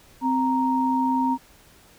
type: tone pair together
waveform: sine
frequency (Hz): 259.9 / 932.3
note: C4 / A#5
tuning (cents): -11 / 0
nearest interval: octave + minor seventh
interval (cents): 2211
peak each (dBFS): -22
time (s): 0.21-1.38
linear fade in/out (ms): 50
effects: pink hiss -53 dBFS RMS until 1.98 s